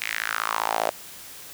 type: tone with high-pass filter sweep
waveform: sawtooth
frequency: 55.1 Hz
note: A1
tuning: 3 cents sharp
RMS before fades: -27 dBFS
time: 0.01-0.9 s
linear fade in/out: 5 ms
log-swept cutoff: 2300 to 620 Hz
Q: 3.8
effects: white hiss -42 dBFS RMS until 1.53 s